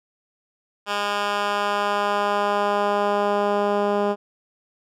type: tone with band-pass filter sweep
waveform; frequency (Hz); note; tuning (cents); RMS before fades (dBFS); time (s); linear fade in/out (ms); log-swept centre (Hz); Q
10% pulse; 204.3; G#3; -28; -22; 0.86-4.16; 50; 2100 to 410; 0.73
effects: none